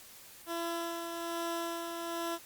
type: tone with tremolo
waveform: 15% pulse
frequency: 337.3 Hz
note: E4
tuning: 40 cents sharp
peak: -27 dBFS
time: 0.46-2.39 s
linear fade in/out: 50 ms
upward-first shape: sine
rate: 1.2 Hz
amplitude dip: 40%
effects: white hiss -53 dBFS RMS until 2.45 s + Opus 48 kbps